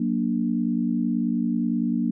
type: chord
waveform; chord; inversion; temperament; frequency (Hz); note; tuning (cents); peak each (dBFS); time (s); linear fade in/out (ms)
sine; Gb augmented; none; equal with one note detuned; 185 / 235.5 / 293.7; Gb3 / Bb3 / D4; 0 / +18 / 0; -27 / -23 / -28; 0-2.11; 5
effects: none